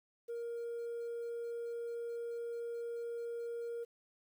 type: tone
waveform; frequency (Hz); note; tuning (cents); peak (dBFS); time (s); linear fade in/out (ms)
sine; 469.1; A#4; +11; -36; 0.28-3.85; 20
effects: tanh soft clip ceiling -37 dBFS + 11-bit